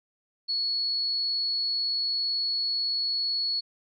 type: tone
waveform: sine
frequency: 4379 Hz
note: C#8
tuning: 22 cents flat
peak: -25 dBFS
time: 0.48-3.61 s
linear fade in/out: 20 ms
effects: none